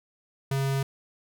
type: tone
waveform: square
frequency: 136.3 Hz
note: C#3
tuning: 29 cents flat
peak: -25 dBFS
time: 0.51-0.83 s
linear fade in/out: 5 ms
effects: none